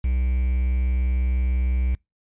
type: tone with quantisation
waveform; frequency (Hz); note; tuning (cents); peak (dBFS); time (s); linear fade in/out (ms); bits
triangle; 63; B1; +35; -17; 0.04-1.95; 5; 7
effects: noise-tail reverb RT60 0.2 s tail -26 dB re dry + resampled to 8000 Hz